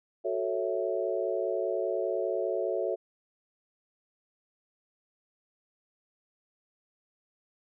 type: chord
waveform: sine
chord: F# minor seventh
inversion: none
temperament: equal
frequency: 370 / 440 / 554.4 / 659.3 Hz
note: F#4 / A4 / C#5 / E5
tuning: 0 / 0 / 0 / 0 cents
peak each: -33 dBFS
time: 0.24-2.96 s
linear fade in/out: 20 ms
effects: none